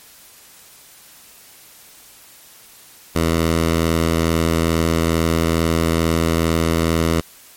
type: tone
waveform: 10% pulse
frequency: 82.3 Hz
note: E2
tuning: 2 cents flat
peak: -7 dBFS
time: 3.15-7.21 s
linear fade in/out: 10 ms
effects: white hiss -45 dBFS RMS until 7.56 s + MP3 64 kbps